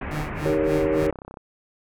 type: low-pass noise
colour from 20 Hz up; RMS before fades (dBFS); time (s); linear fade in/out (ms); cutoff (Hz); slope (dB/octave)
pink; -31; 0.01-1.11; 5; 2500; 48
type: tone with tremolo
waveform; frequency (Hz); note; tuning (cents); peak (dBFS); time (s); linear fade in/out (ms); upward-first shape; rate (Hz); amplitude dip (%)
30% pulse; 151.1; D3; +50; -24; 0.11-1.07; 2; sine; 3.5; 100
type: chord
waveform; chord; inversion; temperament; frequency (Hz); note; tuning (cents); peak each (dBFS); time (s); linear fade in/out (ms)
sine; Eb dominant seventh; none; equal; 311.1 / 392 / 466.2 / 554.4; Eb4 / G4 / Bb4 / Db5; 0 / 0 / 0 / 0; -25; 0.45-1.11; 10
type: click train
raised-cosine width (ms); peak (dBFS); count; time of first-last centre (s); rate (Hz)
1; -24; 21; 0.76-1.372; 32.7
effects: none